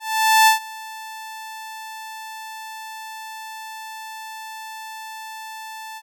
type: tone with ADSR envelope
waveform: sawtooth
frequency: 880 Hz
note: A5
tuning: in tune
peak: -6 dBFS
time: 0-6.02 s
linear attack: 470 ms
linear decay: 120 ms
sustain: -23 dB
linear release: 50 ms
effects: none